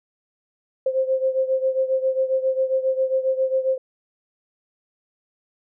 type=beating tone pair; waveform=sine; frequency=523.3 / 530.7 Hz; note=C5 / C5; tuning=0 / +24 cents; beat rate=7.4 Hz; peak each=-20 / -24 dBFS; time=0.86-3.78 s; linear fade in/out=5 ms; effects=none